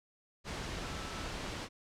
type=tone in noise; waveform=sine; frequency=1318.5 Hz; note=E6; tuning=in tune; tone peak=-50 dBFS; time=0.81-1.3 s; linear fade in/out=50 ms; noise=pink; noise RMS=-40 dBFS; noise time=0.44-1.69 s; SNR=-13 dB; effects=low-pass 6000 Hz 12 dB/octave